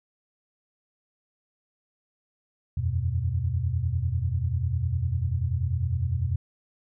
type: chord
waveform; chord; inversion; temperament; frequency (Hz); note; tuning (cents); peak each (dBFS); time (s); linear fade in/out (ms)
sine; E suspended second; none; equal; 82.41 / 92.5 / 123.47; E2 / F#2 / B2; 0 / 0 / 0; -28; 2.77-6.36; 5
effects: none